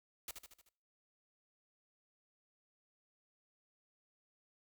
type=noise with echo; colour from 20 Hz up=white; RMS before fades=-44 dBFS; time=0.28-0.31 s; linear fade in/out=2 ms; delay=76 ms; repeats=5; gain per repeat=-5 dB; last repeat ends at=0.69 s; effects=noise-tail reverb RT60 0.5 s tail -21 dB re dry